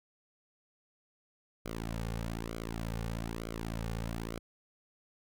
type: tone with flanger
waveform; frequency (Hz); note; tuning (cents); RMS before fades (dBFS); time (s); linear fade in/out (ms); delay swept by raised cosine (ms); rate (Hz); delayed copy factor
sawtooth; 56.3; A1; +40; -38; 1.65-4.39; 10; 1.1 to 3.1; 1.1; -0.85
effects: none